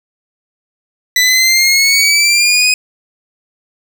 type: exponential sweep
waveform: 20% pulse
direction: up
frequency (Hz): 1979 to 2517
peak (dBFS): -3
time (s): 1.16-2.74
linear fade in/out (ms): 2
effects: none